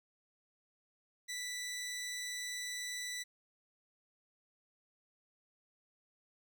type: tone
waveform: 15% pulse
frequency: 1975.5 Hz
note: B6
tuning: in tune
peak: -33 dBFS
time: 1.28-3.24 s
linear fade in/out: 20 ms
effects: none

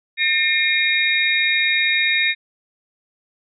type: tone cluster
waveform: sine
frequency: 1812 / 2142 / 2407 / 3760 Hz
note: A#6 / C7 / D7 / A#7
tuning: -50 / +40 / +42 / +14 cents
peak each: -21 dBFS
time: 0.17-2.35 s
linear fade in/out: 50 ms
effects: none

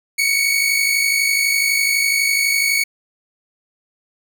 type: tone pair together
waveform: sawtooth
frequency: 2215 / 2267 Hz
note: C#7 / C#7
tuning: -2 / +38 cents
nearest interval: unison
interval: 40 cents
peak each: -13 / -17 dBFS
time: 0.18-2.84 s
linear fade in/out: 10 ms
effects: none

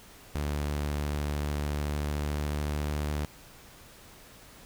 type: tone with pitch glide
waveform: sawtooth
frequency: 73.42 to 74.32 Hz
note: D2 to D2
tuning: 0 to +21 cents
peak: -25 dBFS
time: 0.35-3.25 s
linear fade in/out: 0 ms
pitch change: +21 cents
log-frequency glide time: 1.67-3.08 s
effects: pink hiss -52 dBFS RMS until 4.65 s

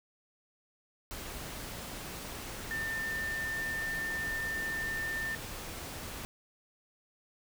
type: tone in noise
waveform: sine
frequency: 1796 Hz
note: A6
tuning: 35 cents sharp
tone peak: -33 dBFS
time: 2.71-5.35 s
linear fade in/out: 0 ms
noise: pink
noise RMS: -42 dBFS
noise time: 1.11-6.25 s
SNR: +6 dB
effects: none

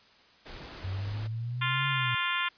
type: noise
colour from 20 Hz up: pink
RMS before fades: -44 dBFS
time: 0.45-1.28 s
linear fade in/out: 20 ms
type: exponential two-way sweep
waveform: sine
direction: up then down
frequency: 92.5 to 138.59 to 120.4 Hz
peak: -31 dBFS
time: 0.84-2.15 s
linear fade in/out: 5 ms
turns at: 1.87 s
type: harmonic tone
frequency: 349.2 Hz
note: F4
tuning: in tune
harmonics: 3 / 4 / 5 / 6 / 7 / 8 / 9 / 10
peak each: -33 / -34 / -35 / -36 / -36 / -37 / -38 / -38 dBFS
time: 1.61-2.49 s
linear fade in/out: 10 ms
effects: white hiss -59 dBFS RMS until 2.57 s + resampled to 11025 Hz

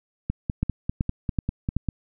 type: two click trains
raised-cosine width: 5 ms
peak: -10 / -12 dBFS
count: 4 / 9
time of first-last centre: 0.63-1.766 / 0.3-1.887 s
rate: 2.64 / 5.04 Hz
effects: none

